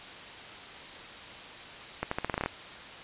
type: accelerating click train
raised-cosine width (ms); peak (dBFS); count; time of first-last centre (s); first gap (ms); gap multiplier
0.5; -14; 10; 2.03-2.46; 84; 0.85
effects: white hiss -44 dBFS RMS until 3.03 s + resampled to 8000 Hz